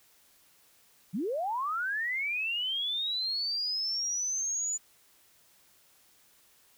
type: linear sweep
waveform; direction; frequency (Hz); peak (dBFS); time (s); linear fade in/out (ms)
sine; up; 154.5 to 7020; -29; 1.13-4.78; 20
effects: white hiss -63 dBFS RMS until 6.77 s